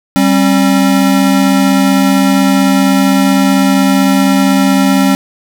square tone pair together, 194.2 / 269.9 Hz, G3 / C#4, -16 / -46 cents, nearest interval tritone, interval 570 cents, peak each -11 / -10 dBFS, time 0.16-5.15 s, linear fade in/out 0 ms, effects none

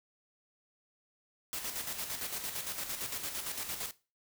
white noise with tremolo, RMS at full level -37 dBFS, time 1.53-3.91 s, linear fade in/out 0 ms, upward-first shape square, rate 8.8 Hz, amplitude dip 50%, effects noise-tail reverb RT60 0.3 s tail -17 dB re dry

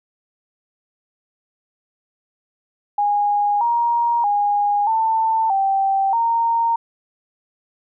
sine tone with pitch steps, 822 / 942 / 820 / 892 / 780 / 924 Hz, G#5 / A#5 / G#5 / A5 / G5 / A#5, -18 / +18 / -22 / +23 / -9 / -16 cents, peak -15 dBFS, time 2.98-6.76 s, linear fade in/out 5 ms, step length 630 ms, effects none

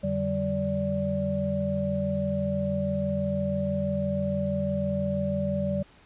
sine tone cluster, 88 / 146.8 / 192.9 / 580 Hz, F2 / D3 / G3 / D5, +14 / 0 / -28 / -22 cents, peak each -35 / -33 / -28 / -29 dBFS, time 0.03-5.83 s, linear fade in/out 10 ms, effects pink hiss -56 dBFS RMS until 6.05 s + resampled to 8000 Hz

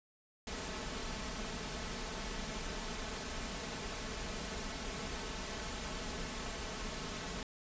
pink noise with comb filter, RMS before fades -41 dBFS, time 0.47-7.43 s, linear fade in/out 2 ms, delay 4.6 ms, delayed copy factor +0.55, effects resampled to 16000 Hz

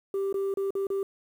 sine tone with dropouts, 392 Hz, G4, in tune, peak -23 dBFS, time 0.14-1.03 s, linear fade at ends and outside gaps 2 ms, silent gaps 0.327-0.342 / 0.54-0.572 / 0.706-0.752 / 0.869-0.902 s, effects tanh soft clip ceiling -25 dBFS + 9-bit

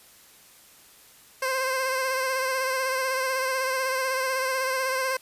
15% pulse tone with vibrato, 523.3 Hz, C5, in tune, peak -18 dBFS, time 1.42-5.17 s, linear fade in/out 5 ms, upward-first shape sine, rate 16 Hz, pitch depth 31 cents each way, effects white hiss -53 dBFS RMS until 5.21 s + resampled to 32000 Hz

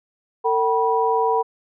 sine tone cluster, 451.9 / 767 / 974 Hz, A4 / G5 / B5, +46 / -38 / -24 cents, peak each -20 / -23 / -20 dBFS, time 0.44-1.43 s, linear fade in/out 20 ms, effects none

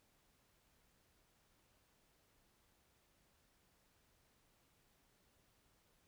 silence, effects pink hiss -75 dBFS RMS until 6.07 s

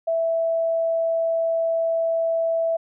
sine tone, 659.3 Hz, E5, in tune, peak -19 dBFS, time 0.07-2.77 s, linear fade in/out 10 ms, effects none

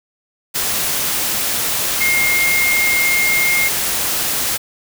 sine tone in noise, 2131 Hz, C7, 31 cents sharp, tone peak -14 dBFS, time 2-3.69 s, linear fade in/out 20 ms, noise white, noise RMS -19 dBFS, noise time 0.54-4.58 s, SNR +2 dB, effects none

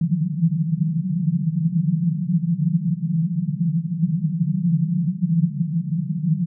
white band-pass noise, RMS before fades -21 dBFS, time 0.01-6.46 s, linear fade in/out 5 ms, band 150 to 180 Hz, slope 96 dB/octave, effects none

